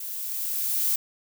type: noise with level ramp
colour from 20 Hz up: violet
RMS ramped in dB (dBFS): -35 to -23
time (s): 0-0.96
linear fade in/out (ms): 5
effects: none